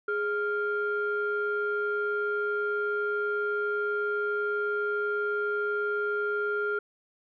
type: tone pair together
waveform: sine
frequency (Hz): 415.3 / 1396.9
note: G#4 / F6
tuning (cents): 0 / 0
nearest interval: octave + major sixth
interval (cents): 2100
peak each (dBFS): -28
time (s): 0.08-6.79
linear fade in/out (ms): 5
effects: tanh soft clip ceiling -20 dBFS